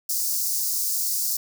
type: high-pass noise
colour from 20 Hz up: white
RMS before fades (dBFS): -25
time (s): 0.09-1.37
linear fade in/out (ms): 5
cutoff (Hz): 4700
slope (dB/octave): 48
effects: none